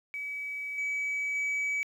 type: tone with level steps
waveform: sine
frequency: 2283 Hz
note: D7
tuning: 50 cents flat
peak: -33 / -27 / -25 dBFS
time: 0.14-1.83 s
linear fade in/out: 0 ms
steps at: 0.78 / 1.35 s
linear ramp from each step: 2 ms
effects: tanh soft clip ceiling -27 dBFS + 10-bit